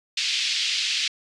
white band-pass noise, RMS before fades -25 dBFS, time 0.17-1.08 s, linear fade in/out 5 ms, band 2400 to 4800 Hz, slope 24 dB/octave, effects resampled to 22050 Hz

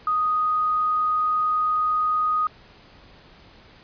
sine tone, 1244.5 Hz, D#6, in tune, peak -19 dBFS, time 0.07-2.47 s, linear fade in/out 2 ms, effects pink hiss -50 dBFS RMS until 3.83 s + resampled to 11025 Hz

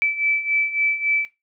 sine beating tone pair, 2312 / 2315.6 Hz, D7 / D7, -28 / -25 cents, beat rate 3.6 Hz, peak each -24 / -19 dBFS, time 0.02-1.25 s, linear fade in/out 0 ms, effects noise-tail reverb RT60 0.2 s tail -17 dB re dry

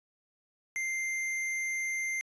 sine tone with tanh clipping, 2093 Hz, C7, in tune, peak -32 dBFS, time 0.76-2.21 s, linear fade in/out 0 ms, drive 18 dB, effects resampled to 22050 Hz

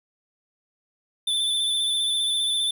square tone with vibrato, 3520 Hz, A7, in tune, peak -22 dBFS, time 1.27-2.71 s, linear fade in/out 5 ms, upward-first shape square, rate 15 Hz, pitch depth 22 cents each way, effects none

